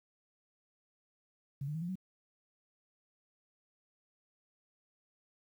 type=tone with pitch steps; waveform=sine; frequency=138.59 / 149.4 / 161.05 / 173.61 / 187.14 Hz; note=C#3 / D3 / E3 / F3 / F#3; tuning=0 / +30 / -40 / -10 / +20 cents; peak=-35 dBFS; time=1.61-1.955 s; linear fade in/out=5 ms; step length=69 ms; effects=11-bit